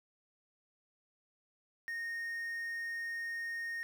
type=tone with quantisation; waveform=triangle; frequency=1850 Hz; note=A#6; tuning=14 cents flat; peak=-35 dBFS; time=1.88-3.83 s; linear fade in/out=0 ms; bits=10; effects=none